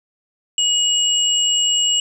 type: tone pair together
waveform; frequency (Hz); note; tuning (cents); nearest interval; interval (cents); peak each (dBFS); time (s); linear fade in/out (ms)
sine; 2900 / 7605; F#7 / A#8; -35 / +34; octave + perfect fourth; 1669; -16 / -19; 0.58-2; 2
effects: none